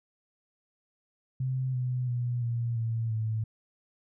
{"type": "tone with pitch steps", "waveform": "sine", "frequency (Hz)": [130, 125.79, 121.72, 117.77, 113.96, 110.27], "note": ["C3", "B2", "B2", "A#2", "A#2", "A2"], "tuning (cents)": [-11, 32, -25, 18, -39, 4], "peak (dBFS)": -27, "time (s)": [1.4, 3.44], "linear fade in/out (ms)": 5, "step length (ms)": 340, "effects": []}